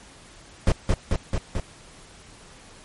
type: noise with echo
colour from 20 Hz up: brown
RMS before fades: -17 dBFS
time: 0.67-0.72 s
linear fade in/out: 2 ms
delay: 220 ms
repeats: 4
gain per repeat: -2 dB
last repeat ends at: 1.6 s
effects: pink hiss -48 dBFS RMS until 2.84 s + MP3 48 kbps